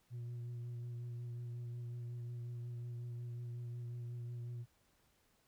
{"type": "tone with vibrato", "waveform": "sine", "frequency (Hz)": 120, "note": "B2", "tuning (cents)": -49, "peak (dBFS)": -39, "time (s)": [0.1, 4.66], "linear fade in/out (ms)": 50, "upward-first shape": "sine", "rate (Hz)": 5.5, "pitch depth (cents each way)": 17, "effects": ["tanh soft clip ceiling -41 dBFS", "pink hiss -74 dBFS RMS until 5.47 s"]}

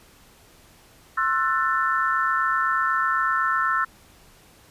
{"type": "chord", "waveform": "sine", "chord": "F# half-diminished seventh", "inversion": "second", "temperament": "just", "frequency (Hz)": [1065.6, 1332, 1480, 1776], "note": ["C6", "E6", "F#6", "A6"], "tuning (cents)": [31, 18, 0, 16], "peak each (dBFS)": [-27, -22, -28, -27], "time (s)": [1.17, 3.85], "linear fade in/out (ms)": 10, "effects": ["pink hiss -53 dBFS RMS until 4.7 s", "resampled to 32000 Hz"]}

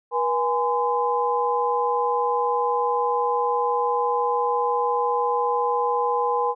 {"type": "tone cluster", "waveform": "sine", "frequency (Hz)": [483.2, 829, 1023], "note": ["B4", "G#5", "C6"], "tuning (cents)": [-38, -3, -39], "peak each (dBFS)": -24, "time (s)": [0.11, 6.55], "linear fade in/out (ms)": 50, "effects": []}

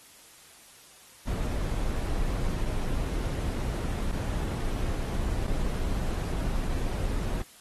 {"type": "noise with dropouts", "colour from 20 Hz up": "brown", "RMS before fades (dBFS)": -29, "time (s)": [1.27, 7.42], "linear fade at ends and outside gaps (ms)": 2, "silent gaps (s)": [[2.652, 2.657], [4.116, 4.126], [5.468, 5.479], [6.688, 6.693]], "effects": ["white hiss -53 dBFS RMS until 7.6 s", "AAC 32 kbps"]}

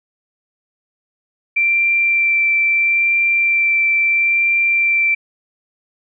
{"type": "tone with vibrato", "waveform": "sine", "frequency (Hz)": 2351, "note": "D7", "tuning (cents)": 1, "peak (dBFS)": -12, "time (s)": [1.56, 5.15], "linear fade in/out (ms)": 10, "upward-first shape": "sine", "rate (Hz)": 0.75, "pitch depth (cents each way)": 9, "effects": []}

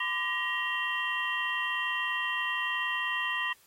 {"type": "tone cluster", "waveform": "sine", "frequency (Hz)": [1017, 1178, 1893, 2753, 3147], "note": ["C6", "D6", "A#6", "F7", "G7"], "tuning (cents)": [-50, 5, 26, -25, 6], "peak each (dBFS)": [-36, -39, -31, -35, -38], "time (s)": [0, 3.53], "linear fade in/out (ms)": 5, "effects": ["white hiss -62 dBFS RMS until 3.66 s", "AAC 48 kbps"]}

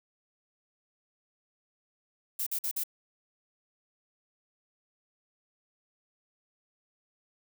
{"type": "noise bursts", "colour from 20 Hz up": "violet", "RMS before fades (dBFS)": -32, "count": 4, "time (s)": [2.39, 2.837], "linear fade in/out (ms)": 5, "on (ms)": 75, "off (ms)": 49, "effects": []}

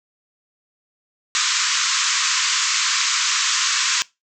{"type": "band-pass noise", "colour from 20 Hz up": "white", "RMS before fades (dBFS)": -20, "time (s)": [1.35, 4.02], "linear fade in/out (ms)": 0, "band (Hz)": [1000, 7500], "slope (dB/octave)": 96, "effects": ["noise-tail reverb RT60 0.2 s tail -20 dB re dry"]}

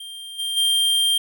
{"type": "tone with level steps", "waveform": "square", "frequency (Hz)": 3182, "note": "G7", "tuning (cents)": 25, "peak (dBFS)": [-34, -24, -17], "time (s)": [0, 1.18], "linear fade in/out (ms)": 5, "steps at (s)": [0.38, 0.56], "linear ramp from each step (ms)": 20, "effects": []}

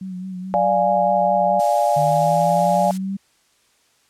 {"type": "tone with vibrato", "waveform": "sine", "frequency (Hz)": 185.5, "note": "F#3", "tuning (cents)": 5, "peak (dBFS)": -27, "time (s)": [0.01, 1.6], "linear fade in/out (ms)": 5, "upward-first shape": "sine", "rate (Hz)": 4.7, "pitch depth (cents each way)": 40}
{"type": "chord", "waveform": "sine", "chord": "D diminished", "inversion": "none", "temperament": "equal", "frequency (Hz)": [587.3, 698.5, 830.6], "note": ["D5", "F5", "Ab5"], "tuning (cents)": [0, 0, 0], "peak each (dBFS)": -19, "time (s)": [0.54, 2.91], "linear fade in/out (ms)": 0}
{"type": "noise", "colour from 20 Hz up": "blue", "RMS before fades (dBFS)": -33, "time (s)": [1.59, 2.98], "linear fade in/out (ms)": 10}
{"type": "exponential sweep", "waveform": "sine", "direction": "up", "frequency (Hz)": [150, 197.2], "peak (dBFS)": -22, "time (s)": [1.96, 3.17], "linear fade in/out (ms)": 10}
{"effects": ["white hiss -60 dBFS RMS until 4.09 s", "low-pass 9000 Hz 12 dB/octave"]}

